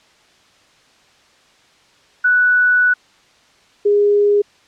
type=tone pair in turn; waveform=sine; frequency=1480 / 410.4 Hz; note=F#6 / G#4; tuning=0 / -21 cents; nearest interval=octave + minor seventh; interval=2221 cents; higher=first; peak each=-10 dBFS; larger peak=neither; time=2.24-2.94 / 3.85-4.42 s; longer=first; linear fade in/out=10 ms; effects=white hiss -52 dBFS RMS until 4.67 s + low-pass 5000 Hz 12 dB/octave